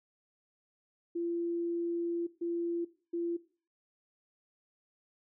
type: tone bursts at uneven times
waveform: sine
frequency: 341.3 Hz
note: F4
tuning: 40 cents flat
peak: -31 dBFS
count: 3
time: 1.15-2.27 / 2.41-2.85 / 3.13-3.37 s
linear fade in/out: 10 ms
effects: noise-tail reverb RT60 0.4 s tail -17 dB re dry